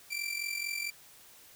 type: tone with amplitude modulation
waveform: sawtooth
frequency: 2349 Hz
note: D7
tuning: in tune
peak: -27 dBFS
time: 0.1-0.91 s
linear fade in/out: 20 ms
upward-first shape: sine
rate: 44.4 Hz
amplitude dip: 70%
effects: white hiss -56 dBFS RMS until 1.55 s